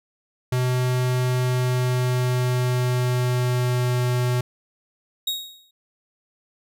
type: tone with pitch glide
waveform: square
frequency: 126.1 to 124.08 Hz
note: B2 to B2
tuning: +36 to +9 cents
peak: -20 dBFS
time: 0.52-4.41 s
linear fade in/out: 5 ms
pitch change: -27 cents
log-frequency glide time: 1.38-4.03 s
type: tone with exponential decay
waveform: 40% pulse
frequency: 3770 Hz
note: A#7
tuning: 19 cents sharp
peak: -19 dBFS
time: 5.27-5.71 s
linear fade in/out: 5 ms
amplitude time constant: 95 ms
effects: none